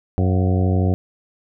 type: harmonic tone with a mistuned harmonic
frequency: 92.4 Hz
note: F#2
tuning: 2 cents flat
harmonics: 1 / 2 / 3 / 4 / 5 / 6 / 7 / 8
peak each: -16 / -22 / -26 / -28 / -30 / -32 / -33 / -34 dBFS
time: 0.18-0.94 s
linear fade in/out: 0 ms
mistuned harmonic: 7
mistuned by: +90 cents
effects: none